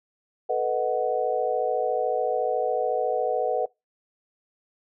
sine chord, B dominant seventh, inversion third, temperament equal, 440 / 493.9 / 622.3 / 740 Hz, A4 / B4 / D#5 / F#5, 0 / 0 / 0 / 0 cents, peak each -29 / -26 / -29 / -27 dBFS, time 0.49-3.66 s, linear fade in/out 10 ms, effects noise-tail reverb RT60 0.2 s tail -23 dB re dry

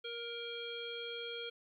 harmonic tone with a mistuned harmonic, 469.9 Hz, A#4, 14 cents sharp, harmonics 1 / 3 / 5 / 7 / 9, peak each -44 / -49 / -49 / -44 / -56 dBFS, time 0.04-1.5 s, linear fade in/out 10 ms, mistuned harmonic 7, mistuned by -17 cents, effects 13-bit

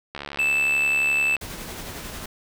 click train, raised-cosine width 0.3 ms, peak -16 dBFS, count 88, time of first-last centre 0.15-1.367 s, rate 71.5 Hz
triangle tone, 2637 Hz, E7, in tune, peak -17 dBFS, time 0.39-1.36 s, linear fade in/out 2 ms
pink noise with tremolo, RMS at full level -34 dBFS, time 1.41-2.26 s, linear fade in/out 5 ms, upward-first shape sine, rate 11 Hz, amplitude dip 30%
effects none

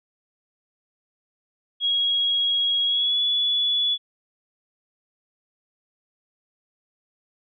sine tone with pitch glide, 3305 to 3420 Hz, G#7 to A7, -9 to -50 cents, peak -19 dBFS, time 1.8-3.98 s, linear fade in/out 50 ms, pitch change +59 cents, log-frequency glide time 2.86-3.2 s, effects none

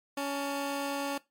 15% pulse tone pair together, 280.3 / 890 Hz, C#4 / A5, +19 / +20 cents, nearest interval octave + minor sixth, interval 2001 cents, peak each -25 / -36 dBFS, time 0.17-1.18 s, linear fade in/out 5 ms, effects noise-tail reverb RT60 0.2 s tail -19 dB re dry + MP3 64 kbps

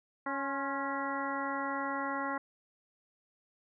harmonic tone with a mistuned harmonic, 277.2 Hz, C#4, in tune, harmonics 1 / 2 / 3 / 4 / 5 / 6 / 7, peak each -39 / -41 / -39 / -38 / -40 / -45 / -42 dBFS, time 0.26-2.38 s, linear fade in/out 5 ms, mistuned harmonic 4, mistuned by -48 cents, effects none

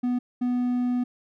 triangle tone pair in turn, 246.8 / 246.8 Hz, B3 / B3, -1 / -1 cents, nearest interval unison, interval 0 cents, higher neither, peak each -20 dBFS, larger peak neither, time 0.03-0.19 / 0.41-1.04 s, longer second, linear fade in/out 10 ms, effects none

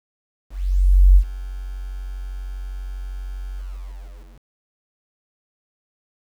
sine tone with ADSR envelope, 46.25 Hz, F#1, in tune, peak -6 dBFS, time 0.5-4.46 s, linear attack 660 ms, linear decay 79 ms, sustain -21 dB, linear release 880 ms, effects 8-bit

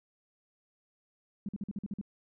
sine tone bursts, 201.1 Hz, G3, 44 cents sharp, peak -33 dBFS, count 8, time 1.46-2.013 s, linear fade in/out 2 ms, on 28 ms, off 47 ms, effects none

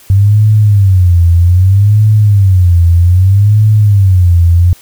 sine tone with vibrato, 95.6 Hz, G2, 43 cents flat, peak -3 dBFS, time 0.1-4.73 s, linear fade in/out 0 ms, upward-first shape sine, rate 0.63 Hz, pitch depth 200 cents each way, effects white hiss -40 dBFS RMS until 4.81 s

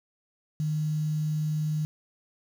sine tone with quantisation, 153.3 Hz, D#3, 25 cents flat, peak -25 dBFS, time 0.6-1.85 s, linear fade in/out 0 ms, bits 8, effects none

